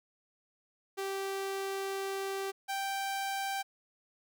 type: tone pair in turn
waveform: sawtooth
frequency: 389.8 / 783.4 Hz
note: G4 / G5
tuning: -10 / -1 cents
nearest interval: octave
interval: 1209 cents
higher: second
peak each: -30 / -29 dBFS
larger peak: second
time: 0.97-2.52 / 2.68-3.63 s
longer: first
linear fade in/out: 20 ms
effects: none